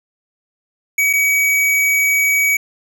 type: tone with dropouts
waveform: square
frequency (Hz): 2268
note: C#7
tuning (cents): +39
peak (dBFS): -13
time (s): 0.98-2.57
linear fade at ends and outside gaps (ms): 5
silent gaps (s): 1.13-1.134
effects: none